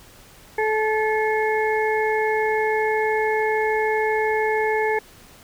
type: harmonic tone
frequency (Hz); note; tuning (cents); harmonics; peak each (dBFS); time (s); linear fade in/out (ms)
433.5; A4; -26; 1 / 2 / 4 / 5; -21 / -24 / -27 / -28; 0.58-4.99; 5
effects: pink hiss -48 dBFS RMS until 5.43 s